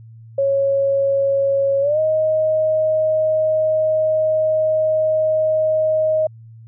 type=tone with pitch glide; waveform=sine; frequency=551 to 625.7 Hz; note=C#5 to D#5; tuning=-11 to +10 cents; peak=-14 dBFS; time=0.38-6.27 s; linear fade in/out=5 ms; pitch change=+221 cents; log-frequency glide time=1.81-1.99 s; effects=added 113 Hz sine -38 dBFS peak until 6.67 s